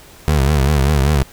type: tone with vibrato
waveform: 25% pulse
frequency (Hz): 71.3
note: C#2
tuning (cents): +49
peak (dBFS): -8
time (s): 0.28-1.23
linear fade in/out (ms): 0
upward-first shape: sine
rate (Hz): 5.1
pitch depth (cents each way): 140
effects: pink hiss -42 dBFS RMS until 1.32 s